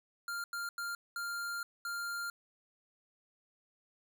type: tone bursts at uneven times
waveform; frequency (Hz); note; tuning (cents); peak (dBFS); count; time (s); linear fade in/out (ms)
square; 1396.9; F6; 0; -37; 5; 0.28-0.44 / 0.53-0.69 / 0.78-0.95 / 1.16-1.63 / 1.85-2.3; 2
effects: none